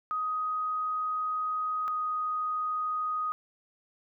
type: tone pair in turn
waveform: sine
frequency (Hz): 1253 / 1246.8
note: D#6 / D#6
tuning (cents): +12 / +3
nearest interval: unison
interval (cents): 9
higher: first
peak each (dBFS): -28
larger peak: neither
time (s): 0.11-1.88 / 1.88-3.32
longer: first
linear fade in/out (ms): 0
effects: none